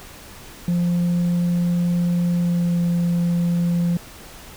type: tone with pitch glide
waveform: sine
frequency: 174.4 to 172.7 Hz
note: F3 to F3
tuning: -2 to -19 cents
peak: -14 dBFS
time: 0.68-3.97 s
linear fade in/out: 2 ms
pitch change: -17 cents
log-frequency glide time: 2.34-2.82 s
effects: tanh soft clip ceiling -16 dBFS + pink hiss -41 dBFS RMS until 4.56 s